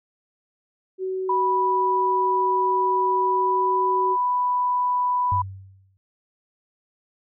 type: tone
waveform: sine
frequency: 376.1 Hz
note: F#4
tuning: 28 cents sharp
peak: -24 dBFS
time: 0.98-4.17 s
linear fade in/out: 50 ms
type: tone with pitch glide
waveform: sine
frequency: 983 to 989.8 Hz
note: B5 to B5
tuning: -8 to +4 cents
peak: -19 dBFS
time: 1.29-5.42 s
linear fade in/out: 5 ms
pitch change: +12 cents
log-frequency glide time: 3.24-3.81 s
type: tone with exponential decay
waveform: sine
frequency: 96.1 Hz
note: G2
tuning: 34 cents flat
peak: -22 dBFS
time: 5.32-5.97 s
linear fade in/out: 0 ms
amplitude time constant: 140 ms
effects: none